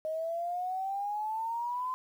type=exponential sweep; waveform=sine; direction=up; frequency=622.3 to 1032 Hz; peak=-31 dBFS; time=0.05-1.94 s; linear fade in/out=0 ms; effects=10-bit